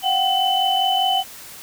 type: tone cluster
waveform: sine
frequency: 721 / 766 / 3017 Hz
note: F#5 / G5 / F#7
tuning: -45 / -40 / +33 cents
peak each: -24 / -19 / -20 dBFS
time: 0.02-1.24 s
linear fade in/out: 50 ms
effects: white hiss -39 dBFS RMS until 1.62 s